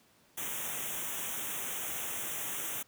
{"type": "band-stop noise", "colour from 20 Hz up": "white", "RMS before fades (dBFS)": -37, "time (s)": [0.37, 2.83], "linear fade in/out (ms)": 10, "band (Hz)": [3600, 5800], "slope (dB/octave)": 96, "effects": ["pink hiss -65 dBFS RMS until 2.87 s", "high-pass 100 Hz 12 dB/octave"]}